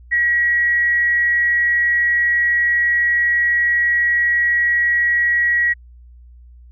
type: tone with amplitude modulation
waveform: sine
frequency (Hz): 1914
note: A#6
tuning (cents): +45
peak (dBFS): -12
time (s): 0.11-5.74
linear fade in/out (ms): 20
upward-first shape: sine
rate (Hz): 296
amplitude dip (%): 25
effects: added 60 Hz sine -40 dBFS peak until 6.71 s